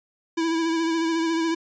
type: tone with vibrato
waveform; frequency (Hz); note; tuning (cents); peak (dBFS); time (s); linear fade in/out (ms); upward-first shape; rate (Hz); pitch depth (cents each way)
square; 328.4; E4; -6; -22; 0.37-1.55; 10; sine; 14; 32
effects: resampled to 16000 Hz